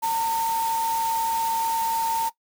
sine tone in noise, 909 Hz, A#5, 44 cents flat, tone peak -21 dBFS, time 0.02-2.3 s, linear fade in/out 20 ms, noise white, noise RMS -34 dBFS, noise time 0.02-2.3 s, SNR +10 dB, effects noise-tail reverb RT60 0.1 s tail -18 dB re dry

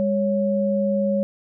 sine tone pair together, 202.9 / 554.4 Hz, G#3 / C#5, -40 / 0 cents, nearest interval octave + perfect fourth, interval 1740 cents, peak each -21 dBFS, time 0-1.23 s, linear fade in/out 0 ms, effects none

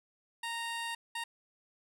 15% pulse tone bursts at uneven times, 928 Hz, A#5, 8 cents flat, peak -29 dBFS, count 2, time 0.43-0.95 / 1.15-1.24 s, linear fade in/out 5 ms, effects low-pass 12000 Hz 12 dB/octave

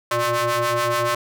sawtooth ring-modulated tone, 237 Hz, A#3, 29 cents sharp, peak -12 dBFS, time 0.11-1.15 s, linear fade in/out 5 ms, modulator 833 Hz, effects none

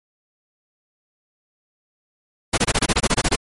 pink noise bursts, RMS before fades -17 dBFS, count 12, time 2.53-3.359 s, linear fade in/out 10 ms, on 48 ms, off 23 ms, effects MP3 48 kbps

